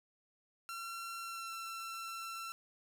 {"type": "tone with pitch glide", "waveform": "sawtooth", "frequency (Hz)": [1362, 1346.4], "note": ["F6", "E6"], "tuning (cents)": [-44, 36], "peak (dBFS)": -38, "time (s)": [0.69, 2.52], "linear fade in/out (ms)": 0, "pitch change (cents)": -20, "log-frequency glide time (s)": [1.21, 1.52], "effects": []}